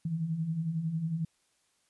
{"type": "beating tone pair", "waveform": "sine", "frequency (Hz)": [153.3, 164.3], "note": ["D#3", "E3"], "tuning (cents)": [-25, -5], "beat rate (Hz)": 11, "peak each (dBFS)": [-38, -30], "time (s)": [0.05, 1.25], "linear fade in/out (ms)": 5, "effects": ["white hiss -72 dBFS RMS until 1.89 s", "resampled to 24000 Hz"]}